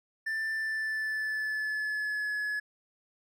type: tone with pitch glide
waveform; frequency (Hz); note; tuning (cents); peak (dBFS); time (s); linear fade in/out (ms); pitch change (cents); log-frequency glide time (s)
triangle; 1774 to 1699.8; A6 to G#6; +14 to +40; -28; 0.26-2.6; 10; -74; 0.52-2.33
effects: none